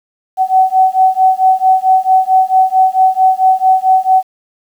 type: beating tone pair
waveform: sine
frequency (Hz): 752 / 756.5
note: F#5 / F#5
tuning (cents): +28 / +38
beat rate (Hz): 4.5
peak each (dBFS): -10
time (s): 0.37-4.23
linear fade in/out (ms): 50
effects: 7-bit